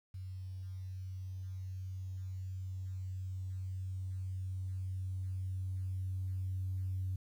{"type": "tone with level ramp", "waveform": "sine", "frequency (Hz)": 93.6, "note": "F#2", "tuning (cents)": 20, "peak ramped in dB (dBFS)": [-41, -33], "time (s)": [0.14, 7.16], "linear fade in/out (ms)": 5, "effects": ["tanh soft clip ceiling -29 dBFS", "11-bit"]}